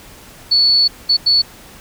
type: tone bursts at uneven times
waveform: sine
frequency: 4435 Hz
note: C#8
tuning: in tune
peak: -9 dBFS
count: 3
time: 0.51-0.88 / 1.09-1.17 / 1.26-1.42 s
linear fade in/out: 10 ms
effects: pink hiss -40 dBFS RMS until 1.8 s